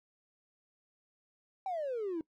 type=exponential sweep; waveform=triangle; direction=down; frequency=788 to 311.1 Hz; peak=-30 dBFS; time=1.66-2.21 s; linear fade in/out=2 ms; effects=noise-tail reverb RT60 0.1 s tail -23 dB re dry + tanh soft clip ceiling -30 dBFS